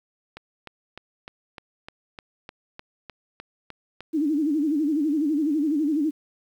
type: click train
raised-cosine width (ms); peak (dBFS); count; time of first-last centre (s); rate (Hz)
0.3; -22; 13; 0.37-4.006; 3.3
type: tone with vibrato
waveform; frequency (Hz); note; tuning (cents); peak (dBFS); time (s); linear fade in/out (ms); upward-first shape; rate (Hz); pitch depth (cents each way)
sine; 300.7; D4; +41; -20; 4.13-6.11; 20; sine; 12; 130
effects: 9-bit